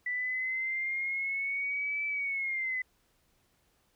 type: linear two-way sweep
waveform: sine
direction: up then down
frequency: 1972 to 2317 to 2004 Hz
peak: -30 dBFS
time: 0.06-2.82 s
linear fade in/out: 5 ms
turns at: 2.06 s
effects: pink hiss -71 dBFS RMS until 3.95 s